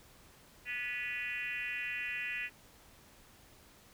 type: tone with frequency modulation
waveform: sine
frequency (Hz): 2217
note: C#7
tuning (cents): 0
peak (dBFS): -35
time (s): 0.65-2.5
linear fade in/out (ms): 50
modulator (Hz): 251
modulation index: 2.1
effects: pink hiss -60 dBFS RMS until 3.93 s